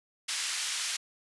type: band-pass noise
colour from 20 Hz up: white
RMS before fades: -33 dBFS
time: 0.28-0.97 s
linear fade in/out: 10 ms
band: 1700 to 7300 Hz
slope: 12 dB/octave
effects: resampled to 24000 Hz